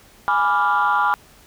sine chord, G# diminished seventh, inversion none, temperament equal, 830.6 / 987.8 / 1174.7 / 1396.9 Hz, G#5 / B5 / D6 / F6, 0 / 0 / 0 / 0 cents, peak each -20 dBFS, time 0.28-1.14 s, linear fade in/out 0 ms, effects tanh soft clip ceiling -9 dBFS + pink hiss -50 dBFS RMS until 1.46 s

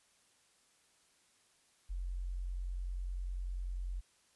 sine tone, 45.02 Hz, F#1, 47 cents flat, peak -36 dBFS, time 1.89-4.01 s, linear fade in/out 20 ms, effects white hiss -70 dBFS RMS until 4.35 s + resampled to 24000 Hz

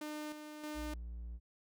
sawtooth tone with tremolo, 302.2 Hz, D4, 50 cents sharp, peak -37 dBFS, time 0.01-0.94 s, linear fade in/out 5 ms, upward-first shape square, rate 1.6 Hz, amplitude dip 50%
triangle tone, 58.27 Hz, A#1, in tune, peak -40 dBFS, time 0.74-1.4 s, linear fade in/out 50 ms
effects none

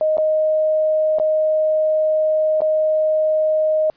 sine tone with dropouts, 622.3 Hz, D#5, in tune, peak -14 dBFS, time 0.01-3.9 s, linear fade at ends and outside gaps 1 ms, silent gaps 0.171-0.182 / 1.186-1.198 / 2.606-2.618 s, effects pink hiss -59 dBFS RMS until 3.96 s + resampled to 11025 Hz

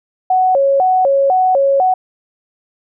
sine tone with vibrato, 640 Hz, D#5, 49 cents sharp, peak -9 dBFS, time 0.3-1.94 s, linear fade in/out 5 ms, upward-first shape square, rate 2 Hz, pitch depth 260 cents each way, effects none

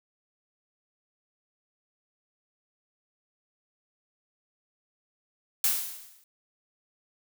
blue noise with exponential decay, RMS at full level -22 dBFS, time 5.64-6.24 s, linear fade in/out 2 ms, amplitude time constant 130 ms, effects none

